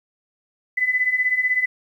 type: beating tone pair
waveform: sine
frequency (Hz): 1994 / 2010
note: B6 / B6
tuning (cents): +16 / +30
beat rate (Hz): 16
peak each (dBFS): -23 / -19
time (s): 0.77-1.66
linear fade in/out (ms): 10
effects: 9-bit